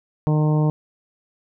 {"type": "harmonic tone", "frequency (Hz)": 152.5, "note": "D#3", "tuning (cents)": -34, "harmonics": [1, 2, 3, 4, 5, 6, 7], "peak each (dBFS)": [-16, -25, -28, -31, -35, -33, -38], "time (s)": [0.27, 0.7], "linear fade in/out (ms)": 0, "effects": []}